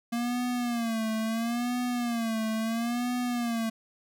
square tone with vibrato, 233.1 Hz, A#3, in tune, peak -28 dBFS, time 0.12-3.7 s, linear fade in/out 10 ms, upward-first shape sine, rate 0.74 Hz, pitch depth 100 cents each way, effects none

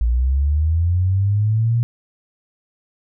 sine linear sweep, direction up, 56 to 119.6 Hz, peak -14 dBFS, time 0.01-1.83 s, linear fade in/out 0 ms, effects none

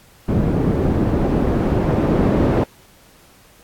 white noise with low-pass filter sweep, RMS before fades -17 dBFS, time 0.28-2.64 s, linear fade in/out 5 ms, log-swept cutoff 270 to 410 Hz, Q 0.76, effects pink hiss -50 dBFS RMS until 3.63 s + AAC 64 kbps

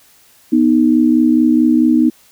sine tone pair together, 245.9 / 310.5 Hz, B3 / D#4, -7 / -3 cents, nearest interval major third, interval 404 cents, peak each -11 dBFS, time 0.52-2.1 s, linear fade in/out 10 ms, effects white hiss -49 dBFS RMS until 2.31 s

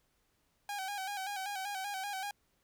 sawtooth tone with vibrato, 788 Hz, G5, 9 cents sharp, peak -33 dBFS, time 0.69-2.31 s, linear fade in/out 2 ms, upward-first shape square, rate 5.2 Hz, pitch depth 60 cents each way, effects pink hiss -75 dBFS RMS until 2.63 s

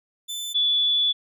sawtooth / sine tone pair in turn, 3520 / 3448 Hz, A7 / A7, 0 / -36 cents, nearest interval unison, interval 36 cents, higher first, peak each -26 / -18 dBFS, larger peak second, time 0.28-0.54 / 0.54-1.13 s, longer second, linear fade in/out 20 ms, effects none

